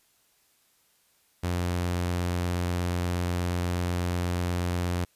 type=tone; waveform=sawtooth; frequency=88.3 Hz; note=F2; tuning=20 cents sharp; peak=-22 dBFS; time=1.43-5.05 s; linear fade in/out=10 ms; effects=white hiss -66 dBFS RMS until 5.15 s + resampled to 32000 Hz